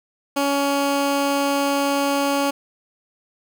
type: tone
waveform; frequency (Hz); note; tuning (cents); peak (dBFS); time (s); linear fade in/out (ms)
15% pulse; 280.6; C#4; +21; -12; 0.36-2.51; 10
effects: none